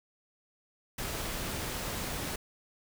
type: noise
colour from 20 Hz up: pink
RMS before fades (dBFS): -36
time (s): 0.98-2.36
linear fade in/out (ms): 5
effects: none